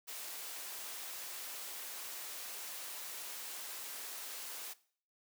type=high-pass noise; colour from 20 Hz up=white; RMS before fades=-45 dBFS; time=0.07-4.74 s; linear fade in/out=20 ms; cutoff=410 Hz; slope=12 dB/octave; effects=noise-tail reverb RT60 0.5 s tail -19 dB re dry